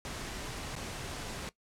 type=noise with dropouts; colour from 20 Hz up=pink; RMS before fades=-40 dBFS; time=0.05-1.49 s; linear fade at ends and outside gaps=0 ms; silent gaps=0.754-0.763 s; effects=noise-tail reverb RT60 0.1 s tail -18 dB re dry + low-pass 9000 Hz 12 dB/octave